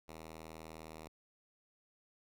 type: tone with pitch glide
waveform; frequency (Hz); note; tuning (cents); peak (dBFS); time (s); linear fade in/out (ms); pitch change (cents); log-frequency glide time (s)
5% pulse; 80 to 79.36; D#2 to D#2; +49 to +35; -37; 0.08-1.08; 5; -14; 0.61-0.94
effects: none